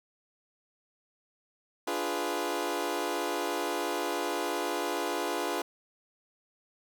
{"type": "chord", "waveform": "20% pulse", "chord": "D diminished seventh", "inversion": "none", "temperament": "equal", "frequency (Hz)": [293.7, 349.2, 415.3, 493.9], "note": ["D4", "F4", "Ab4", "Cb5"], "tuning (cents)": [0, 0, 0, 0], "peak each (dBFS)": [-32, -29, -31, -31], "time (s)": [1.87, 5.62], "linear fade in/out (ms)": 5, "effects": []}